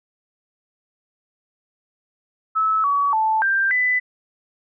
sine tone with pitch steps, 1301 / 1133 / 877 / 1580 / 1998 Hz, E6 / C#6 / A5 / G6 / B6, -23 / +37 / -6 / +13 / +20 cents, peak -16 dBFS, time 2.55-4 s, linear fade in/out 20 ms, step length 290 ms, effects none

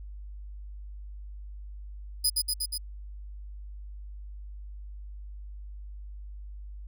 20% pulse tone with echo, 4984 Hz, D#8, 2 cents sharp, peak -16 dBFS, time 2.24-2.3 s, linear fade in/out 10 ms, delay 120 ms, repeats 4, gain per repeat -2 dB, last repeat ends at 2.78 s, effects added 50 Hz sine -39 dBFS peak until 6.87 s

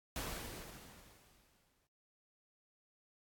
pink noise with exponential decay, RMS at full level -40 dBFS, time 0.16-1.87 s, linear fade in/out 1 ms, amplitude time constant 370 ms, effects AAC 64 kbps

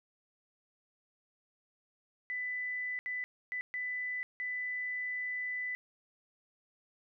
sine tone bursts at uneven times, 1995 Hz, B6, 17 cents sharp, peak -34 dBFS, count 5, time 2.3-2.99 / 3.06-3.24 / 3.52-3.61 / 3.74-4.23 / 4.4-5.75 s, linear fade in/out 0 ms, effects none

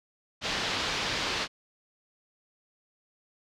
white low-pass noise, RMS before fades -31 dBFS, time 0.41-1.48 s, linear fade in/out 50 ms, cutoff 4700 Hz, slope 24 dB/octave, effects none

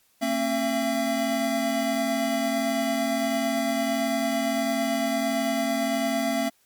square tone cluster, 227.3 / 268.8 / 673 Hz, A#3 / C4 / E5, -43 / +47 / +36 cents, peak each -30 / -28 / -27 dBFS, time 0.21-6.5 s, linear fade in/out 20 ms, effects white hiss -64 dBFS RMS until 6.65 s + MP3 96 kbps

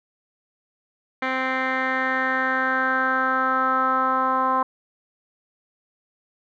10% pulse tone with low-pass filter sweep, 260.7 Hz, C4, 6 cents flat, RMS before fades -22 dBFS, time 1.22-4.63 s, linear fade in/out 5 ms, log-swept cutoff 2300 to 1100 Hz, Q 5, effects none

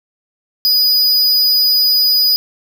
square tone, 4945 Hz, D#8, 12 cents flat, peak -10 dBFS, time 0.65-2.36 s, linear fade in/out 0 ms, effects none

